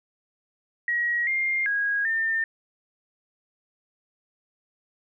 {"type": "tone with pitch steps", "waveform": "sine", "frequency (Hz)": [1903, 2114, 1645, 1804], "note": ["A#6", "C7", "G#6", "A6"], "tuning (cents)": [35, 17, -17, 43], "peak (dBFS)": -22, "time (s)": [0.88, 2.44], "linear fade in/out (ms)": 2, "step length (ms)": 390, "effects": []}